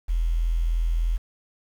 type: tone with quantisation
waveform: sine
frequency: 41.66 Hz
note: E1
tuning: 19 cents sharp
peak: -20 dBFS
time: 0.08-1.18 s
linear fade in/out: 20 ms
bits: 8
effects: none